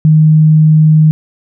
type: tone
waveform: sine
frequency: 155.56 Hz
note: D#3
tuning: in tune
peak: -3 dBFS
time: 0.05-1.11 s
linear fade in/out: 0 ms
effects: none